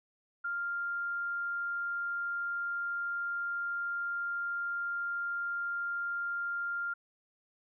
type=tone; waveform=sine; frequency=1396.9 Hz; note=F6; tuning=in tune; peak=-32 dBFS; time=0.44-6.94 s; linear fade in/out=10 ms; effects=none